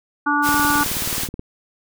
harmonic tone, 291.3 Hz, D4, 14 cents flat, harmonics 1 / 3 / 4 / 5, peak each -22 / -22 / -21 / -20 dBFS, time 0.26-0.84 s, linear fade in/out 10 ms
white noise, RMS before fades -24 dBFS, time 0.42-1.29 s, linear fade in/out 50 ms
click train, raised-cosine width 3 ms, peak -17 dBFS, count 18, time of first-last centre 0.49-1.394 s, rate 18.8 Hz
effects none

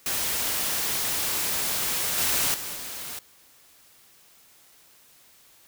white noise with level steps, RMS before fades -27 / -24 / -34 / -36 dBFS, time 0.06-3.19 s, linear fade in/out 2 ms, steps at 2.18 / 2.54 / 2.75 s, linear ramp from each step 2 ms, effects white hiss -56 dBFS RMS until 5.67 s

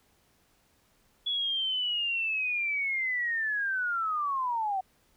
sine linear sweep, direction down, 3400 to 741 Hz, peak -27 dBFS, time 1.26-4.81 s, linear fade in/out 10 ms, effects pink hiss -67 dBFS RMS until 5.16 s

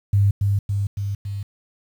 sine tone with echo, 100.2 Hz, G2, 38 cents sharp, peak -13 dBFS, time 0.13-0.31 s, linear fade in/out 5 ms, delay 280 ms, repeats 4, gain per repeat -3 dB, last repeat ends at 1.43 s, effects 8-bit

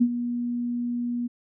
sine tone with ADSR envelope, 240.8 Hz, B3, 44 cents flat, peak -14 dBFS, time 0-1.28 s, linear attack 18 ms, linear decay 62 ms, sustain -11 dB, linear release 19 ms, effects none

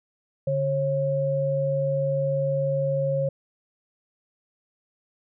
sine tone pair together, 143.9 / 543.3 Hz, D3 / C#5, -35 / -35 cents, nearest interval octave + major seventh, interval 2300 cents, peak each -26 / -23 dBFS, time 0.47-3.29 s, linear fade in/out 5 ms, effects none

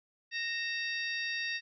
harmonic tone with a mistuned harmonic, 929 Hz, A#5, 6 cents flat, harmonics 2 / 3 / 4 / 5 / 6, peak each -35 / -39 / -41 / -43 / -45 dBFS, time 0.31-1.61 s, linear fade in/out 50 ms, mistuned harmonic 3, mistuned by -75 cents, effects none

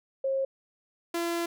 sine / sawtooth tone pair in turn, 538 / 339.9 Hz, C5 / F4, +48 / -47 cents, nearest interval minor sixth, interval 795 cents, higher first, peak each -25 / -24 dBFS, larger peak second, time 0.24-0.45 / 1.14-1.46 s, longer second, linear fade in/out 5 ms, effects none

